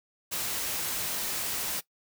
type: noise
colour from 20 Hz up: white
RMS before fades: -32 dBFS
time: 0.31-1.81 s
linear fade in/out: 20 ms
effects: noise-tail reverb RT60 0.1 s tail -19 dB re dry